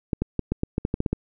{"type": "clicks", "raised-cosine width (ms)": 3, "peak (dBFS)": -10, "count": 11, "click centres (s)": [0.132, 0.22, 0.393, 0.52, 0.634, 0.781, 0.851, 0.941, 1.004, 1.062, 1.13], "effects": []}